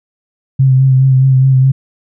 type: tone with vibrato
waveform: sine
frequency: 132.1 Hz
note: C3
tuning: 17 cents sharp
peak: -5 dBFS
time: 0.59-1.72 s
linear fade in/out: 10 ms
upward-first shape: sine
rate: 4.8 Hz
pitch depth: 28 cents each way
effects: none